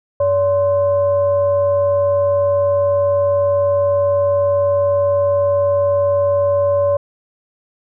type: tone with frequency modulation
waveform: sine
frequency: 570 Hz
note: C#5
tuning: 48 cents sharp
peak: -12 dBFS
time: 0.2-6.97 s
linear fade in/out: 5 ms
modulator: 474 Hz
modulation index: 0.41
effects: none